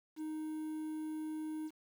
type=tone with quantisation; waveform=triangle; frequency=311.1 Hz; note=D#4; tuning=in tune; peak=-36 dBFS; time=0.16-1.71 s; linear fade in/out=50 ms; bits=10; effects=none